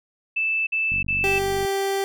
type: tone bursts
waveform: sine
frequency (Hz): 2637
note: E7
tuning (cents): 0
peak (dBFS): -20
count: 3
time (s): 0.36-1.39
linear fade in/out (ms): 10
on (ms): 310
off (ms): 50
type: click train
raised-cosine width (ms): 5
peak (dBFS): -23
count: 36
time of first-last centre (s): 0.92-1.649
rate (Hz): 48
type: tone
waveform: 30% pulse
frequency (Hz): 392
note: G4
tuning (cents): 0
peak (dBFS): -19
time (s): 1.24-2.04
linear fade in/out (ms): 0
effects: none